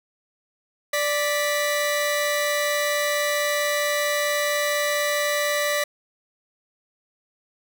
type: tone pair together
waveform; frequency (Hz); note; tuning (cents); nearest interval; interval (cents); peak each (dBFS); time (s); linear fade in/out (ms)
sawtooth; 587.3 / 1965.8; D5 / B6; 0 / -9; octave + major sixth; 2091; -19 / -22; 0.93-5.84; 5
effects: none